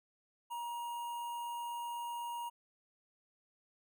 square tone with notch filter, 948 Hz, A#5, 29 cents sharp, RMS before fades -41 dBFS, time 0.5-2.5 s, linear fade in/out 20 ms, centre 4700 Hz, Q 0.69, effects none

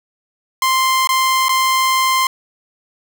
sawtooth tone with dropouts, 1046.5 Hz, C6, in tune, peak -9 dBFS, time 0.62-2.27 s, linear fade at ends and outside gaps 2 ms, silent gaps 1.073-1.09 / 1.484-1.492 s, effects none

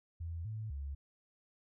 sine tone with pitch steps, 83.5 / 109.1 / 70 Hz, E2 / A2 / C#2, +23 / -14 / +18 cents, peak -38 dBFS, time 0.2-0.95 s, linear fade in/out 10 ms, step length 250 ms, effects none

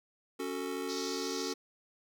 square chord, F# minor, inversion second, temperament just, 277.5 / 370 / 444 Hz, C#4 / F#4 / A4, +2 / 0 / +16 cents, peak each -40 dBFS, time 0.39-1.54 s, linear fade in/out 10 ms
white band-pass noise, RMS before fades -42 dBFS, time 0.88-1.54 s, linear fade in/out 20 ms, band 3800 to 6100 Hz, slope 48 dB/octave
effects none

